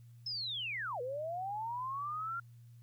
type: linear two-way sweep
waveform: sine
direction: down then up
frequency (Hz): 5274 to 477.4 to 1399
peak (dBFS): -36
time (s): 0.26-2.4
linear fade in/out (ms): 5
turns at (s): 1.01
effects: added 118 Hz sine -53 dBFS peak until 2.82 s + white hiss -75 dBFS RMS until 2.82 s